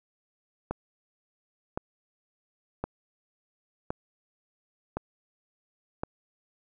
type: click train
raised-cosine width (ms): 1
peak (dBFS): -16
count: 6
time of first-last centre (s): 0.71-6.035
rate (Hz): 0.939
effects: none